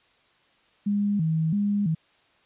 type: tone with vibrato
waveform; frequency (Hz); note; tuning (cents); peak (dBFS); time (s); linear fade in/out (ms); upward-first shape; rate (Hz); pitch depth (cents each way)
sine; 180.7; F#3; -41; -21; 0.86-1.95; 10; square; 1.5; 210
effects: white hiss -62 dBFS RMS until 2.45 s + resampled to 8000 Hz